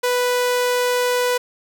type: tone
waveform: sawtooth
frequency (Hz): 493.9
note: B4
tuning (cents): 0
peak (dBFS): -13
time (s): 0.03-1.38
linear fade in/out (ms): 10
effects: none